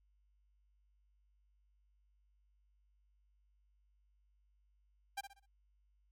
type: tone with echo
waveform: sawtooth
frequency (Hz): 793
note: G5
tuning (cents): +20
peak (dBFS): -34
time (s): 5.17-5.21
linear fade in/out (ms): 10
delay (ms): 63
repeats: 4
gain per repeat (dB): -9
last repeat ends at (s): 5.462
effects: added 50 Hz sine -70 dBFS peak until 6.11 s + MP3 64 kbps